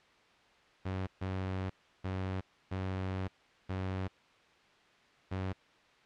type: tone bursts at uneven times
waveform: sawtooth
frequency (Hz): 94.2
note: F#2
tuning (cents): +32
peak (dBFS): -30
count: 6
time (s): 0.85-1.07 / 1.21-1.7 / 2.04-2.41 / 2.71-3.28 / 3.69-4.08 / 5.31-5.53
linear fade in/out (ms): 10
effects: white hiss -63 dBFS RMS until 6.05 s + low-pass 3000 Hz 12 dB/octave